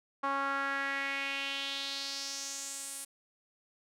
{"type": "tone with band-pass filter sweep", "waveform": "sawtooth", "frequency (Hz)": 275.9, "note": "C#4", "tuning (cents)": -8, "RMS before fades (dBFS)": -36, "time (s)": [0.23, 3.05], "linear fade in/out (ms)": 10, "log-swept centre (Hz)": [1100, 9800], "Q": 3.2, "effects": []}